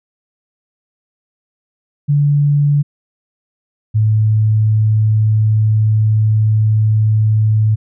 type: tone pair in turn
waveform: sine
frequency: 144.6 / 108.33 Hz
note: D3 / A2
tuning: -27 / -26 cents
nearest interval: perfect fourth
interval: 499 cents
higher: first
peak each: -9 dBFS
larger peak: neither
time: 2.08-2.83 / 3.94-7.76 s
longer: second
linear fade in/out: 20 ms
effects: none